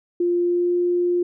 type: tone with pitch glide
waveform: sine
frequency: 349.5 to 352.5 Hz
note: F4 to F4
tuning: +1 to +16 cents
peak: -17 dBFS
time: 0.2-1.23 s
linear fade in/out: 5 ms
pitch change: +15 cents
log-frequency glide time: 0.4-0.75 s
effects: none